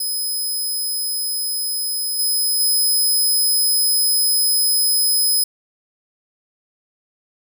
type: tone with level steps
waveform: 10% pulse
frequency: 5070 Hz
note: D#8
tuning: 32 cents sharp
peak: -15 / -11 / -9 dBFS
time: 0-5.44 s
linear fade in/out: 5 ms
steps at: 2.19 / 2.6 s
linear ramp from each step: 2 ms
effects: none